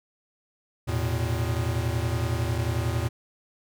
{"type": "chord", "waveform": "square", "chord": "E suspended fourth", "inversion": "none", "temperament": "equal with one note detuned", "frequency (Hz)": [82.41, 112.51, 123.47], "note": ["E2", "A2", "B2"], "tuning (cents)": [0, 39, 0], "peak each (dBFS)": [-30, -28, -32], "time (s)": [0.87, 3.09], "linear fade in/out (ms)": 20, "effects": []}